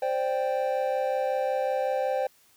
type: chord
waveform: triangle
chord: C suspended second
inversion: none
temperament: just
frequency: 523.3 / 588.7 / 784.9 Hz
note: C5 / D5 / G5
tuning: 0 / +4 / +2 cents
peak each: -25 / -29 / -28 dBFS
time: 0.02-2.27 s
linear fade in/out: 5 ms
effects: white hiss -61 dBFS RMS until 2.56 s